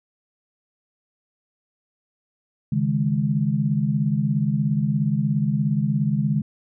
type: chord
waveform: sine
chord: C# suspended second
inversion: none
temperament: equal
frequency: 138.59 / 155.56 / 207.7 Hz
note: C#3 / D#3 / G#3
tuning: 0 / 0 / 0 cents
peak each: -23 dBFS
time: 2.72-6.42 s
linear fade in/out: 5 ms
effects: none